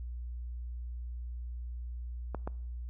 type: clicks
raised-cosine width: 1 ms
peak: -22 dBFS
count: 2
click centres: 2.347 / 2.475 s
effects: noise-tail reverb RT60 0.7 s tail -24 dB re dry + added 60 Hz sine -37 dBFS peak until 2.89 s